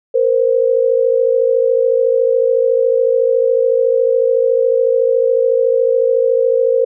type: tone pair together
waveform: sine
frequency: 466.2 / 520.1 Hz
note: A#4 / C5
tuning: 0 / -10 cents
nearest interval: major second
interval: 190 cents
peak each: -13 dBFS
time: 0.14-6.85 s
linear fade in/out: 10 ms
effects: none